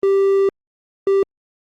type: tone pair in turn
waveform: triangle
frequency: 392 / 392 Hz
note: G4 / G4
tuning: 0 / 0 cents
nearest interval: unison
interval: 0 cents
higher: neither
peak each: -10 dBFS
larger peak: neither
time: 0.03-0.49 / 1.07-1.23 s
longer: first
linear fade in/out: 2 ms
effects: Opus 32 kbps